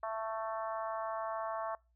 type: harmonic tone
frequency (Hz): 221.7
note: A3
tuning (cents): +13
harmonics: 3 / 4 / 5 / 6 / 7 / 8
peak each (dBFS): -38 / -42 / -40 / -47 / -53 / -54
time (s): 0.03-1.75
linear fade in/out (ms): 2
effects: noise-tail reverb RT60 0.3 s tail -26 dB re dry + added 59 Hz sine -69 dBFS peak until 1.95 s